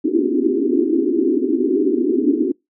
pink band-pass noise, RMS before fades -17 dBFS, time 0.04-2.52 s, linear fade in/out 10 ms, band 250 to 400 Hz, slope 96 dB/octave, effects noise-tail reverb RT60 0.2 s tail -26 dB re dry

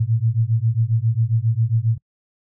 sine beating tone pair, 110 / 117.4 Hz, A2 / A#2, 0 / +13 cents, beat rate 7.4 Hz, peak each -19 dBFS, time 0-1.98 s, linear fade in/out 10 ms, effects noise-tail reverb RT60 0.1 s tail -26 dB re dry

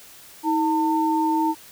sine tone pair together, 318.6 / 901 Hz, D#4 / A5, +41 / +41 cents, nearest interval octave + tritone, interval 1800 cents, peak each -21 dBFS, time 0.43-1.55 s, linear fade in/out 50 ms, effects white hiss -46 dBFS RMS until 1.71 s

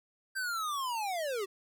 square linear sweep, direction down, 1579 to 370 Hz, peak -33 dBFS, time 0.35-1.46 s, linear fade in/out 20 ms, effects none

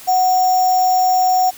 sine tone with sample-and-hold, 740 Hz, F#5, in tune, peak -11 dBFS, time 0.07-1.51 s, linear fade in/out 20 ms, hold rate 6300 Hz, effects white hiss -38 dBFS RMS until 1.57 s

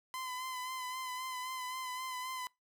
sawtooth tone with vibrato, 1020 Hz, C6, 44 cents flat, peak -35 dBFS, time 0.14-2.47 s, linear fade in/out 0 ms, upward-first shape sine, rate 3.8 Hz, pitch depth 32 cents each way, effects noise-tail reverb RT60 0.2 s tail -23 dB re dry

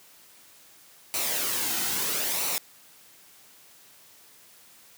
white noise with flanger, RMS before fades -28 dBFS, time 1.14-2.58 s, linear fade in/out 0 ms, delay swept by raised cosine 0.59 to 1.79 ms, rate 0.76 Hz, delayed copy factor -0.5, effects white hiss -54 dBFS RMS until 4.97 s + high-pass 100 Hz 12 dB/octave

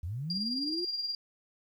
sine linear sweep, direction up, 75.2 to 360 Hz, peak -33 dBFS, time 0.03-0.85 s, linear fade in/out 5 ms
sine tone with tremolo, 4778 Hz, D8, 29 cents sharp, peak -29 dBFS, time 0.3-1.15 s, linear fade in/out 2 ms, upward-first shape sine, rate 19 Hz, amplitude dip 55%
effects tanh soft clip ceiling -22 dBFS + 11-bit

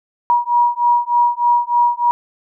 sine beating tone pair, 957 / 960.3 Hz, A#5 / B5, +45 / -49 cents, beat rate 3.3 Hz, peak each -15 dBFS, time 0.3-2.11 s, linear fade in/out 0 ms, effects none

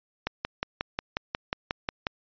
click train, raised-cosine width 0.3 ms, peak -11 dBFS, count 11, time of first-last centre 0.27-2.069 s, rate 5.56 Hz, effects resampled to 11025 Hz

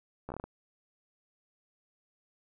slowing click train, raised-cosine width 1 ms, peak -26 dBFS, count 7, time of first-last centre 0.29-0.44 s, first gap 13 ms, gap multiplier 1.26, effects none

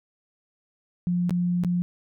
sine tone with dropouts, 176.6 Hz, F3, 20 cents sharp, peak -21 dBFS, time 1.07-1.82 s, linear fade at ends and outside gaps 0 ms, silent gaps 1.295-1.307 / 1.637-1.647 s, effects none

